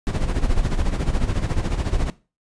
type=noise with tremolo; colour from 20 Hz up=brown; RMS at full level=-18 dBFS; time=0.07-2.1 s; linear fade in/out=0 ms; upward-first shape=sine; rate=14 Hz; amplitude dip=70%; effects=noise-tail reverb RT60 0.3 s tail -18 dB re dry + resampled to 22050 Hz